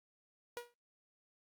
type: tone with exponential decay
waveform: sawtooth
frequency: 479.8 Hz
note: A#4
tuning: 50 cents sharp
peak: -34 dBFS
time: 0.57-0.74 s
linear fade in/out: 0 ms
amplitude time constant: 36 ms
effects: Opus 48 kbps